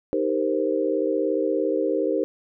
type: chord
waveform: sine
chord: C minor seventh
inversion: first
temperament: equal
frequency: 311.1 / 392 / 466.2 / 523.3 Hz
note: Eb4 / G4 / Bb4 / C5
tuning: 0 / 0 / 0 / 0 cents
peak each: -26 dBFS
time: 0.13-2.24 s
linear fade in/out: 0 ms
effects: none